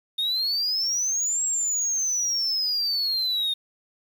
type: exponential two-way sweep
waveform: sine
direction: up then down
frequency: 3664 to 7650 to 3664 Hz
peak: -20 dBFS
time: 0.18-3.54 s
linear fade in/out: 10 ms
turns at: 1.44 s
effects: tanh soft clip ceiling -21 dBFS + 8-bit